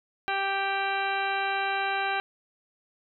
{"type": "harmonic tone", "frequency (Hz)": 392, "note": "G4", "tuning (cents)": 0, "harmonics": [1, 2, 3, 4, 5, 6, 7, 8, 10], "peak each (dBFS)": [-37, -29, -36, -31, -42, -35, -38, -41, -41], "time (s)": [0.28, 2.2], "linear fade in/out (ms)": 0, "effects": []}